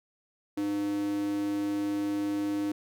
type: tone with high-pass filter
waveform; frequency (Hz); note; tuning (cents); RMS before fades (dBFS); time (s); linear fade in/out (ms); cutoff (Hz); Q
square; 101.4; G#2; -41; -30; 0.57-2.72; 5; 290; 5.7
effects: none